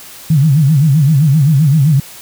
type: tone with vibrato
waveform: sine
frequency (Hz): 146.83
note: D3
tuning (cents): 0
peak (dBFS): -6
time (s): 0.3-2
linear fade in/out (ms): 5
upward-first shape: sine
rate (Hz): 7.7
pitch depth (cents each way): 180
effects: white hiss -34 dBFS RMS until 2.21 s